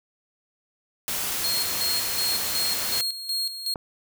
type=noise; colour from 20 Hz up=white; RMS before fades=-28 dBFS; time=1.08-3.01 s; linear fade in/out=0 ms
type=tone with tremolo; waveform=40% pulse; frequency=4260 Hz; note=C8; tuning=30 cents sharp; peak=-23 dBFS; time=1.44-3.74 s; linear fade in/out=2 ms; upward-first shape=square; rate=2.7 Hz; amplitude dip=65%
type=click; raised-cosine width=1 ms; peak=-19 dBFS; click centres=3.758 s
effects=none